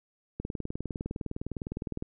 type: click train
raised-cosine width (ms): 3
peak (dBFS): -21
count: 33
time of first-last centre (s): 0.4-2.024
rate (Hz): 19.7
effects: none